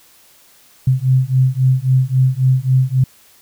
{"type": "beating tone pair", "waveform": "sine", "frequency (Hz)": [128.3, 132], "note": ["C3", "C3"], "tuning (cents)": [-34, 16], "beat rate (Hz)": 3.7, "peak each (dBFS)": -14, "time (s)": [0.87, 3.04], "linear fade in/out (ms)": 5, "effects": ["white hiss -49 dBFS RMS until 3.41 s"]}